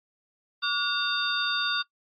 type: tone cluster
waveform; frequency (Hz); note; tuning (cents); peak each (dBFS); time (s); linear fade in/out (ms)
sine; 1149 / 1442 / 2743 / 3638 / 4642; D6 / F#6 / F7 / A#7 / D8; -38 / -45 / -32 / -43 / -21; -32 / -28 / -35 / -28 / -33; 0.62-1.83; 20
effects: noise-tail reverb RT60 0.1 s tail -20 dB re dry + MP3 32 kbps